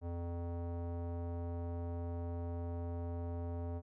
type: tone with low-pass filter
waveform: square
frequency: 85.8 Hz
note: F2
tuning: 30 cents flat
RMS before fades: -40 dBFS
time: 0.01-3.82 s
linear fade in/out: 50 ms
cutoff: 700 Hz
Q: 1.6
effects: none